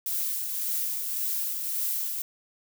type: noise with tremolo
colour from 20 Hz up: violet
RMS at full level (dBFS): -28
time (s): 0.06-2.22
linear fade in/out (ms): 2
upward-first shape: triangle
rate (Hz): 1.8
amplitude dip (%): 40
effects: none